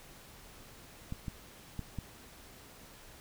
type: clicks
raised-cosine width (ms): 5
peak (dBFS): -25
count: 4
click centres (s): 1.124 / 1.282 / 1.793 / 1.987
effects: pink hiss -54 dBFS RMS until 3.2 s